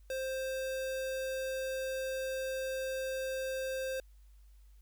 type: tone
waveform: square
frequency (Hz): 526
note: C5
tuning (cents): +9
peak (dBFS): -35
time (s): 0.1-4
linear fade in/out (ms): 2
effects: added 50 Hz sine -55 dBFS peak until 4.81 s + white hiss -74 dBFS RMS until 4.81 s